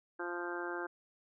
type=harmonic tone; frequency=174.61 Hz; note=F3; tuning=in tune; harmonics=2 / 3 / 4 / 5 / 6 / 7 / 8 / 9; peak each=-40 / -47 / -48 / -46 / -49 / -49 / -46 / -43 dBFS; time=0.19-0.87 s; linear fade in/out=10 ms; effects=none